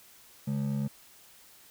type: ring-modulated tone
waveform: triangle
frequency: 174.61 Hz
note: F3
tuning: in tune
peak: -23 dBFS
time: 0.47-0.88 s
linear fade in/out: 10 ms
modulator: 35 Hz
effects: white hiss -56 dBFS RMS until 1.7 s